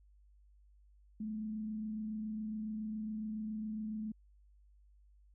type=tone with frequency modulation; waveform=sine; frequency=215.9 Hz; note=A3; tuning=33 cents flat; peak=-37 dBFS; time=1.2-4.12 s; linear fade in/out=5 ms; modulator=27.2 Hz; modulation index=0.23; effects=added 50 Hz sine -61 dBFS peak until 5.34 s